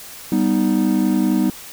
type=chord; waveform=triangle; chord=G augmented; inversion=none; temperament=equal; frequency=196 / 246.9 / 311.1 Hz; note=G3 / B3 / D#4; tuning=0 / 0 / 0 cents; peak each=-17 dBFS; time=0.32-1.5 s; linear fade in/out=2 ms; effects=white hiss -37 dBFS RMS until 1.72 s